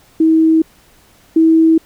sine tone pair in turn, 320.8 / 323.4 Hz, E4 / E4, -47 / -33 cents, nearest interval unison, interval 14 cents, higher second, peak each -7 / -6 dBFS, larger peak second, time 0.2-0.62 / 1.36-1.78 s, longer neither, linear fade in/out 5 ms, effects pink hiss -49 dBFS RMS until 1.85 s

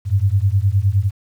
sine beating tone pair, 93.8 / 103.5 Hz, F#2 / G#2, +24 / -5 cents, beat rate 9.7 Hz, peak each -16 dBFS, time 0.05-1.11 s, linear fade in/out 50 ms, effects 8-bit

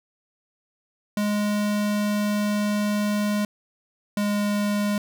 square tone pair in turn, 207.7 / 206 Hz, G#3 / G#3, 0 / -14 cents, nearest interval unison, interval 14 cents, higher first, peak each -22 / -22 dBFS, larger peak neither, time 1.17-3.45 / 4.17-4.98 s, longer first, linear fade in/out 2 ms, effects none

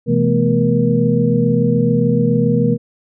sine tone cluster, 128.2 / 166 / 215.2 / 242.2 / 473.8 Hz, C3 / E3 / A3 / B3 / A#4, -35 / +12 / -38 / -34 / +28 cents, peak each -18 dBFS, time 0.06-2.78 s, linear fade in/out 50 ms, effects none

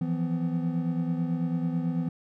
triangle tone cluster, 166.2 / 175.3 / 252.2 Hz, E3 / F3 / B3, +15 / +7 / +36 cents, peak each -26 / -31 / -29 dBFS, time 0.01-2.09 s, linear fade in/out 5 ms, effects none

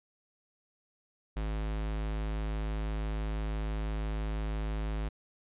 square tone, 53 Hz, G#1, 36 cents sharp, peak -32 dBFS, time 1.36-5.09 s, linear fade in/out 10 ms, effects resampled to 8000 Hz

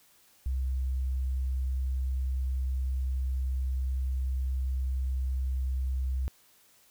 sine tone, 65 Hz, C2, 11 cents flat, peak -27 dBFS, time 0.46-6.28 s, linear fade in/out 0 ms, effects white hiss -62 dBFS RMS until 6.9 s

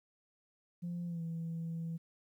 sine tone with pitch glide, 173.7 to 165.19 Hz, F3 to E3, -9 to +4 cents, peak -35 dBFS, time 0.82-1.98 s, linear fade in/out 20 ms, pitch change -87 cents, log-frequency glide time 1.06-1.22 s, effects tanh soft clip ceiling -34 dBFS + 12-bit

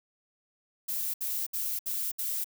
violet noise bursts, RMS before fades -32 dBFS, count 5, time 0.88-2.444 s, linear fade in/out 10 ms, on 260 ms, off 66 ms, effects none

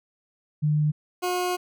sine / 20% pulse tone pair in turn, 150.7 / 360.3 Hz, D3 / F#4, +45 / -46 cents, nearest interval octave + minor third, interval 1509 cents, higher second, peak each -19 dBFS, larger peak neither, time 0.62-0.92 / 1.22-1.57 s, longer second, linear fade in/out 20 ms, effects none

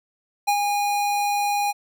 square tone with ADSR envelope, 818 Hz, G#5, 26 cents flat, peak -17 dBFS, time 0.47-1.73 s, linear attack 16 ms, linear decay 71 ms, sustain -4 dB, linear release 30 ms, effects none

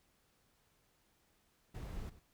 brown noise with echo, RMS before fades -44 dBFS, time 1.74-2.1 s, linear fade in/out 10 ms, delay 100 ms, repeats 1, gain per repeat -15 dB, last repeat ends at 2.2 s, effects pink hiss -74 dBFS RMS until 2.33 s

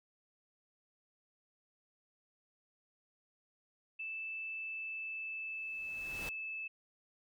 sine tone with pitch glide, 2637 to 2619 Hz, E7 to E7, 0 to -12 cents, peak -39 dBFS, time 3.99-6.68 s, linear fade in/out 10 ms, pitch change -12 cents, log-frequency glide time 4.44-6.34 s
pink noise with exponential growth, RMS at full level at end -43 dBFS, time 5.46-6.29 s, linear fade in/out 0 ms, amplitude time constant 180 ms
effects none

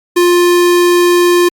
square tone, 351.5 Hz, F4, 11 cents sharp, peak -7 dBFS, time 0.16-1.49 s, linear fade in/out 10 ms, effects Opus 48 kbps

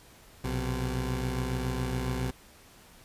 20% pulse tone pair together, 60.4 / 127.98 Hz, B1 / C3, -38 / -38 cents, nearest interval octave + minor second, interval 1300 cents, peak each -27 dBFS, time 0.44-2.31 s, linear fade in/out 5 ms, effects pink hiss -55 dBFS RMS until 3.04 s + resampled to 32000 Hz

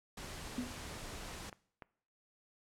pink noise, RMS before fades -46 dBFS, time 0.17-1.5 s, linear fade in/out 5 ms
sine tone with exponential decay, 246.9 Hz, B3, in tune, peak -32 dBFS, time 0.58-0.8 s, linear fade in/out 2 ms, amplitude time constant 46 ms
click train, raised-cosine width 0.5 ms, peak -33 dBFS, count 4, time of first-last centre 0.94-1.822 s, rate 3.4 Hz
effects noise-tail reverb RT60 0.6 s tail -21 dB re dry + low-pass 10000 Hz 12 dB/octave

